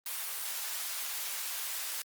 white high-pass noise, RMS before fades -37 dBFS, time 0.06-2.02 s, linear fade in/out 2 ms, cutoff 840 Hz, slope 12 dB/octave, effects Opus 32 kbps

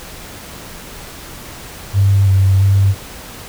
sine tone with pitch steps, 98.8 / 96.1 / 98.2 Hz, G2 / G2 / G2, +14 / -34 / +4 cents, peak -8 dBFS, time 1.93-2.95 s, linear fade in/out 50 ms, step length 340 ms, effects pink hiss -33 dBFS RMS until 3.48 s

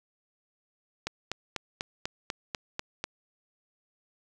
click train, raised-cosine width 0.2 ms, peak -14 dBFS, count 9, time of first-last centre 1.07-3.04 s, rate 4.06 Hz, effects none

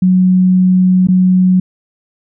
sine tone with dropouts, 184.2 Hz, F#3, 7 cents flat, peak -6 dBFS, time 0.02-1.6 s, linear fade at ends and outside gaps 5 ms, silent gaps 1.072-1.085 s, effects none

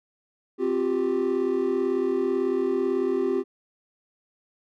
triangle chord, C suspended fourth, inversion none, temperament equal with one note detuned, 261.6 / 353.9 / 392 Hz, C4 / F4 / G4, 0 / +23 / 0 cents, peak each -26 / -24 / -22 dBFS, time 0.58-3.44 s, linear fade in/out 50 ms, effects tanh soft clip ceiling -14 dBFS

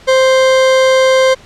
40% pulse tone, 523.3 Hz, C5, in tune, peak -6 dBFS, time 0.07-1.35 s, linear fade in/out 20 ms, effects pink hiss -40 dBFS RMS until 1.45 s + low-pass 6000 Hz 12 dB/octave

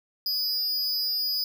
square tone with amplitude modulation, 4949 Hz, D#8, 10 cents flat, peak -22 dBFS, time 0.26-1.44 s, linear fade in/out 2 ms, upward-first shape sine, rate 230 Hz, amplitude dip 75%, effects none

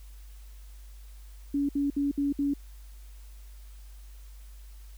sine tone bursts, 283.1 Hz, C#4, 37 cents sharp, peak -24 dBFS, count 5, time 1.54-2.538 s, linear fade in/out 5 ms, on 150 ms, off 62 ms, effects added 50 Hz sine -44 dBFS peak until 4.97 s + white hiss -60 dBFS RMS until 4.97 s

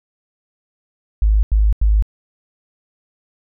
sine tone bursts, 52.5 Hz, G#1, 19 cents sharp, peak -10 dBFS, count 3, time 1.22-2.024 s, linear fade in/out 0 ms, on 210 ms, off 87 ms, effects none

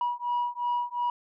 sine beating tone pair, 966 / 968.8 Hz, B5 / B5, -39 / -34 cents, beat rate 2.8 Hz, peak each -28 dBFS, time 0.01-1.1 s, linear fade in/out 2 ms, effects tanh soft clip ceiling -22 dBFS

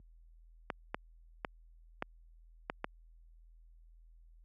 clicks, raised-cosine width 0.5 ms, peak -19 dBFS, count 6, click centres 0.702 / 0.945 / 1.448 / 2.024 / 2.699 / 2.844 s, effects added 41 Hz sine -34 dBFS peak until 4.44 s + high-pass 150 Hz 12 dB/octave

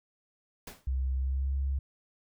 pink noise with exponential decay, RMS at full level -40 dBFS, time 0.67-0.89 s, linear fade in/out 5 ms, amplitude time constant 46 ms
sine tone with pitch glide, 65.41 to 68.07 Hz, C2 to C#2, 0 to -31 cents, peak -27 dBFS, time 0.87-1.79 s, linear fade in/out 5 ms, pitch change +69 cents, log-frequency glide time 1.16-1.54 s
effects none

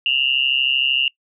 sine tone with amplitude modulation, 2808 Hz, F7, 9 cents sharp, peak -11 dBFS, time 0.06-1.08 s, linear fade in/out 2 ms, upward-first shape sine, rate 133 Hz, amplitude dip 90%, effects noise-tail reverb RT60 0.1 s tail -24 dB re dry

